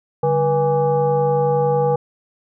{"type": "tone with frequency modulation", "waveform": "sine", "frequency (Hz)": 484.6, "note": "B4", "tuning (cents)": -33, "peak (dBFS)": -14, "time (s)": [0.23, 1.96], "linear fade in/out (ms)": 5, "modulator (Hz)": 340, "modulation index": 1, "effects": []}